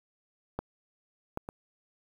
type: clicks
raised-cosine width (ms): 1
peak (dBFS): -18 / -19 / -24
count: 3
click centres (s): 0.59 / 1.374 / 1.489
effects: 8-bit